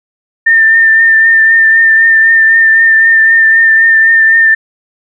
sine tone with vibrato, 1800 Hz, A6, 39 cents sharp, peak -3 dBFS, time 0.46-4.55 s, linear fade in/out 10 ms, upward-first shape triangle, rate 3.9 Hz, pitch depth 26 cents each way, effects none

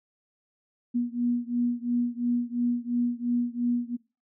sine beating tone pair, 240 / 242.9 Hz, B3 / B3, -49 / -29 cents, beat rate 2.9 Hz, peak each -27 / -28 dBFS, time 0.94-3.97 s, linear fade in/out 20 ms, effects noise-tail reverb RT60 0.3 s tail -22 dB re dry

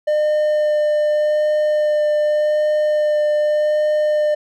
triangle tone with vibrato, 603 Hz, D5, 46 cents sharp, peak -12 dBFS, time 0.07-4.35 s, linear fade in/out 10 ms, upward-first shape sine, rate 0.85 Hz, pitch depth 9 cents each way, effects none

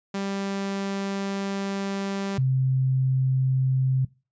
sawtooth / sine tone pair in turn, 196.9 / 131.13 Hz, G3 / C3, +8 / +4 cents, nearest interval perfect fifth, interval 704 cents, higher first, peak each -23 / -19 dBFS, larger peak second, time 0.14-2.38 / 2.38-4.05 s, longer first, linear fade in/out 5 ms, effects noise-tail reverb RT60 0.3 s tail -22 dB re dry + resampled to 16000 Hz

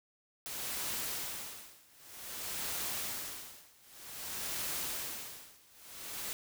white noise with tremolo, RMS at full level -37 dBFS, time 0.46-6.33 s, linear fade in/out 0 ms, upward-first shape sine, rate 0.53 Hz, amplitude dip 95%, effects none

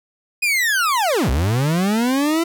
40% pulse linear two-way sweep, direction down then up, 2511 to 58.27 to 340.2 Hz, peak -15 dBFS, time 0.42-2.44 s, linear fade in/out 10 ms, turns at 1.3 s, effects none

